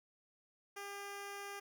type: tone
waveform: 10% pulse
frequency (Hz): 401.6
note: G4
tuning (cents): +42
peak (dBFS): -36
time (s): 0.76-1.6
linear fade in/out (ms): 10
effects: none